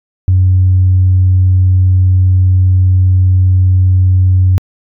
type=tone; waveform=sine; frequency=92.5 Hz; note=F#2; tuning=in tune; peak=-4 dBFS; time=0.28-4.58 s; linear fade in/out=0 ms; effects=tanh soft clip ceiling -1 dBFS